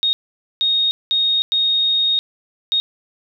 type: tone bursts at uneven times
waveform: sine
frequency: 3724 Hz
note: A#7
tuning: 2 cents flat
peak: -14 dBFS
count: 5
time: 0.03-0.13 / 0.61-0.91 / 1.11-1.42 / 1.52-2.19 / 2.72-2.8 s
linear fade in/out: 0 ms
effects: none